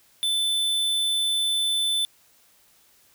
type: tone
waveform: square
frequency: 3520 Hz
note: A7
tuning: in tune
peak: -22 dBFS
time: 0.23-2.05 s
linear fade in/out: 0 ms
effects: white hiss -59 dBFS RMS until 3.14 s